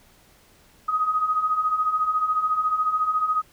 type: beating tone pair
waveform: sine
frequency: 1244.5 / 1258.5 Hz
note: D#6 / D#6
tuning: 0 / +19 cents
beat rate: 14 Hz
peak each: -27 / -21 dBFS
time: 0.88-3.42 s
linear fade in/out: 10 ms
effects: pink hiss -56 dBFS RMS until 3.52 s